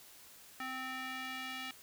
square tone with band-pass filter sweep, 260 Hz, C4, 11 cents flat, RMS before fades -42 dBFS, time 0.6-1.71 s, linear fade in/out 2 ms, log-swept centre 1700 to 2700 Hz, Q 1.5, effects white hiss -57 dBFS RMS until 1.82 s

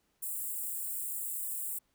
white high-pass noise, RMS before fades -37 dBFS, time 0.22-1.79 s, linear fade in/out 10 ms, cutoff 7500 Hz, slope 96 dB/octave, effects pink hiss -75 dBFS RMS until 1.94 s

